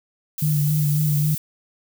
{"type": "noise", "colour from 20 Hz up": "violet", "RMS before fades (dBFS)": -29, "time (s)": [0.38, 1.38], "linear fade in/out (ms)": 2}
{"type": "tone with vibrato", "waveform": "sine", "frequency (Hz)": 150, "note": "D3", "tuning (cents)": 37, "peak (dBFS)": -17, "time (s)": [0.42, 1.35], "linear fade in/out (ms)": 5, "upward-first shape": "sine", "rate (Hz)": 3.7, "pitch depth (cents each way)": 39}
{"effects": []}